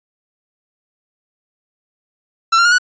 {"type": "tone with pitch steps", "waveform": "45% pulse", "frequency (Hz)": [1341, 1383.5, 1427.3, 1472.5], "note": ["E6", "F6", "F6", "F#6"], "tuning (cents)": [29, -17, 37, -9], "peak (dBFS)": -9, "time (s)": [2.52, 2.784], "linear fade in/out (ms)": 10, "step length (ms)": 66, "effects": ["resampled to 16000 Hz"]}